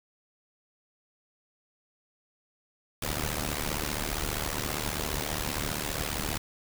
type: noise with amplitude modulation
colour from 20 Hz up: pink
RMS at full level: -28 dBFS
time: 3.02-6.38 s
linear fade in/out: 5 ms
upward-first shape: sine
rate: 75 Hz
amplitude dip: 90%
effects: none